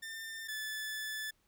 sawtooth tone pair in turn, 1796 / 1738.8 Hz, A6 / A6, +35 / -21 cents, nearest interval minor second, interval 56 cents, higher first, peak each -38 / -34 dBFS, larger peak second, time 0.02-0.48 / 0.48-1.31 s, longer second, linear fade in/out 10 ms, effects pink hiss -74 dBFS RMS until 1.47 s

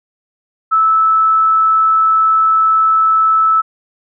sine tone, 1309 Hz, E6, 13 cents flat, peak -8 dBFS, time 0.71-3.62 s, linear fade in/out 20 ms, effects none

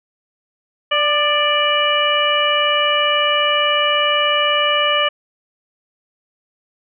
harmonic tone with a mistuned harmonic, 587.3 Hz, D5, in tune, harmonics 1 / 2 / 3 / 4 / 5, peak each -20 / -19 / -23 / -22 / -18 dBFS, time 0.91-5.09 s, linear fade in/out 10 ms, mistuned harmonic 2, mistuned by +29 cents, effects none

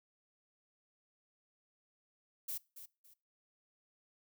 violet noise with echo, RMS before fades -40 dBFS, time 2.48-2.58 s, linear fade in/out 10 ms, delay 280 ms, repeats 2, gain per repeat -11 dB, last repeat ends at 3.14 s, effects noise-tail reverb RT60 0.3 s tail -22 dB re dry

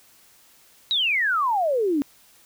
sine exponential sweep, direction down, 3951 to 270 Hz, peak -19 dBFS, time 0.91-2.02 s, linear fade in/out 0 ms, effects white hiss -55 dBFS RMS until 2.45 s

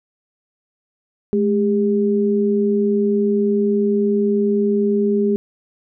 sine tone pair together, 211.8 / 402.8 Hz, G#3 / G4, +34 / +47 cents, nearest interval major seventh, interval 1113 cents, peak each -17 dBFS, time 1.33-5.36 s, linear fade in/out 0 ms, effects none

